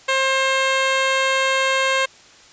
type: tone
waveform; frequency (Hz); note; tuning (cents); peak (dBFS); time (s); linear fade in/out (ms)
10% pulse; 532; C5; +29; -8; 0.08-2.06; 10
effects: white hiss -47 dBFS RMS until 2.52 s + resampled to 16000 Hz